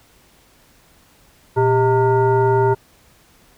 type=tone with frequency modulation; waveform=sine; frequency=396.5 Hz; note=G4; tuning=20 cents sharp; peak=-12 dBFS; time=1.56-2.75 s; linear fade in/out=20 ms; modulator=515 Hz; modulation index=1.1; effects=pink hiss -53 dBFS RMS until 3.57 s